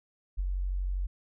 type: tone with ADSR envelope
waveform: sine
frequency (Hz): 46.25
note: F#1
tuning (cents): 0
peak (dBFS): -25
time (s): 0.37-1.07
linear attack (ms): 27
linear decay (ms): 19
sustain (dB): -3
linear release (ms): 11
effects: none